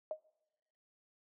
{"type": "tone with exponential decay", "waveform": "sine", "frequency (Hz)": 622.3, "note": "D#5", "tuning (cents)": 0, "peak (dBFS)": -31, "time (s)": [0.11, 0.21], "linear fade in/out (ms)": 1, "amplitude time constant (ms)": 21, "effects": ["noise-tail reverb RT60 1.0 s tail -24 dB re dry", "high-pass 400 Hz 12 dB/octave"]}